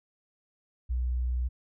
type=tone; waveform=sine; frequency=61.74 Hz; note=B1; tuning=in tune; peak=-26 dBFS; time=0.89-1.49 s; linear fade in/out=20 ms; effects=none